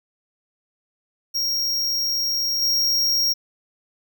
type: tone with level steps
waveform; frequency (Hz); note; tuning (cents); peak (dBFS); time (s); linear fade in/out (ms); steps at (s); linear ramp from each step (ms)
square; 5588; F8; 0; -21 / -18; 1.34-3.34; 20; 2.61; 20
effects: none